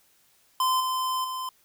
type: tone with level steps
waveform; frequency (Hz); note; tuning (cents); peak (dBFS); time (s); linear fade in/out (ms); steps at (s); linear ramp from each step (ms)
square; 1030; C6; -28; -22 / -26 / -31; 0.6-1.49; 2; 0.8 / 1.24; 5
effects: white hiss -63 dBFS RMS until 1.64 s